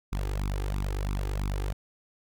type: tone with flanger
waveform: sawtooth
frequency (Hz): 49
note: G1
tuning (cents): 0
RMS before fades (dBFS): -30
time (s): 0.12-1.73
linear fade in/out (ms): 10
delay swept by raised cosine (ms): 0.8 to 2.5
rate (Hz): 3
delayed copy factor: +1
effects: none